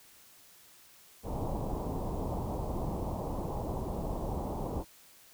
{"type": "low-pass noise", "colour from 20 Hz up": "pink", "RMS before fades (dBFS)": -35, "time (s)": [1.23, 4.85], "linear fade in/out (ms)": 50, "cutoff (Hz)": 1000, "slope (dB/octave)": 48, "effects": ["white hiss -58 dBFS RMS until 5.33 s"]}